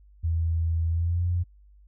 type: tone with pitch glide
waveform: sine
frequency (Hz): 82.41 to 87.82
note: E2 to F2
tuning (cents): 0 to +10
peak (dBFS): -22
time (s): 0.23-1.44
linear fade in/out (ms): 20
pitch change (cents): +110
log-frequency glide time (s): 0.89-1.25
effects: added 50 Hz sine -51 dBFS peak until 1.87 s